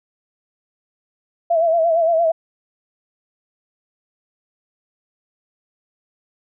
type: tone with vibrato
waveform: sine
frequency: 663 Hz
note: E5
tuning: 10 cents sharp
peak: -13 dBFS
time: 1.5-2.32 s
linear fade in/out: 10 ms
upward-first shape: sine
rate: 8.7 Hz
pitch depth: 66 cents each way
effects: none